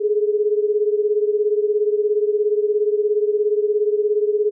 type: beating tone pair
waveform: sine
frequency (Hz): 415.3 / 432.3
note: G#4 / A4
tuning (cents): 0 / -31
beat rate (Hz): 17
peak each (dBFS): -17 / -21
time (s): 0-4.51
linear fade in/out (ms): 20
effects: none